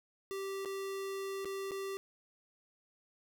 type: tone with dropouts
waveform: square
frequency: 390 Hz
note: G4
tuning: 9 cents flat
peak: -38 dBFS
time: 0.31-1.97 s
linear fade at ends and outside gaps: 0 ms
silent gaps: 0.649-0.657 / 1.447-1.455 / 1.71-1.717 s
effects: none